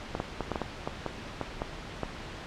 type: clicks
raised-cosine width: 1 ms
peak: -16 dBFS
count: 11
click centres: 0.151 / 0.201 / 0.407 / 0.517 / 0.558 / 0.617 / 0.875 / 1.063 / 1.413 / 1.619 / 2.033 s
effects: pink hiss -41 dBFS RMS until 2.46 s + low-pass 4000 Hz 12 dB/octave